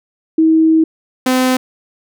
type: tone pair in turn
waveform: sine / sawtooth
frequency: 320.2 / 256.4 Hz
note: D#4 / C4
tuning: +50 / -35 cents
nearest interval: major third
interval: 385 cents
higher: first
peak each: -7 dBFS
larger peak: neither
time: 0.38-0.84 / 1.26-1.57 s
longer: first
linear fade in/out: 5 ms
effects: none